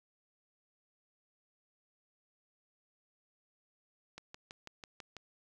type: click train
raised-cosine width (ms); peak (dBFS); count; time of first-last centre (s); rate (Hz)
0.2; -29; 7; 4.18-5.167; 6.08
effects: none